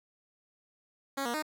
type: tone with pitch steps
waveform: 10% pulse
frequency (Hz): 274.3 / 238 / 307.6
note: C#4 / A#3 / D#4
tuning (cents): -18 / +36 / -20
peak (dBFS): -23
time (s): 1.17-1.425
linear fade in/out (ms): 10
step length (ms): 85
effects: none